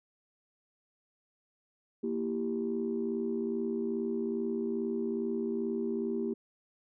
sine chord, E diminished, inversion second, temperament equal, 233.1 / 329.6 / 392 Hz, Bb3 / E4 / G4, 0 / 0 / 0 cents, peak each -33 / -37 / -33 dBFS, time 2.03-6.34 s, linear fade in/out 10 ms, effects tanh soft clip ceiling -22 dBFS

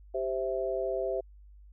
sine chord, C major, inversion second, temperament equal, 392 / 523.3 / 659.3 Hz, G4 / C5 / E5, 0 / 0 / 0 cents, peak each -33 dBFS, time 0.14-1.21 s, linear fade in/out 10 ms, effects added 50 Hz sine -50 dBFS peak until 1.72 s

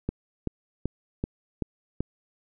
click train, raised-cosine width 3 ms, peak -14 dBFS, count 6, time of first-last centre 0.09-2.006 s, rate 2.61 Hz, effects none

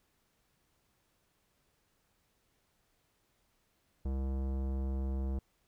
sine tone with tanh clipping, 66.6 Hz, C2, 31 cents sharp, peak -34 dBFS, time 4.05-5.39 s, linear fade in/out 5 ms, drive 18 dB, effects pink hiss -75 dBFS RMS until 5.67 s

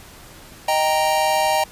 square chord, Eb major, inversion none, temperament equal, 622.3 / 784 / 932.3 Hz, Eb5 / G5 / Bb5, 0 / 0 / 0 cents, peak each -22 / -21 / -22 dBFS, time 0.68-1.64 s, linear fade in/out 5 ms, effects pink hiss -43 dBFS RMS until 1.71 s + resampled to 32000 Hz

